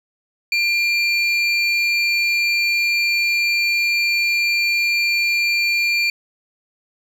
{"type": "tone pair together", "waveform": "triangle", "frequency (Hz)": [2388, 4501], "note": ["D7", "C#8"], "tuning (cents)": [28, 26], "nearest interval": "major seventh", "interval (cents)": 1098, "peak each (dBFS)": [-15, -22], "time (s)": [0.52, 6.1], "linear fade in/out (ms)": 2, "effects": []}